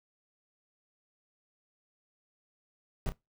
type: noise with echo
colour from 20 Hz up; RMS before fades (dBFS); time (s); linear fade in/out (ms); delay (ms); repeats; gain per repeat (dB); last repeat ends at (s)
brown; -30; 3.06-3.09; 0; 30; 1; -12; 3.12
effects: noise-tail reverb RT60 0.2 s tail -21 dB re dry